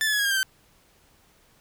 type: tone with pitch steps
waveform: sawtooth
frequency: 1760 / 1721.8 / 1684.4 / 1647.8 / 1612.1 / 1577.1 / 1542.8 Hz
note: A6 / A6 / G#6 / G#6 / G6 / G6 / G6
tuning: 0 / -38 / +24 / -14 / +48 / +10 / -28 cents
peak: -18 dBFS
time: 0.01-0.43 s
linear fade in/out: 0 ms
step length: 60 ms
effects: pink hiss -60 dBFS RMS until 1.6 s